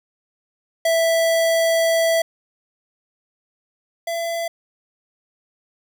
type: tone pair in turn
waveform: square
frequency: 659.3 / 672.4 Hz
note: E5 / E5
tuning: 0 / +34 cents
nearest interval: unison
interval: 34 cents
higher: second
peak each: -16 / -23 dBFS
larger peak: first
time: 0.85-2.22 / 4.07-4.48 s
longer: first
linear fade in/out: 5 ms
effects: none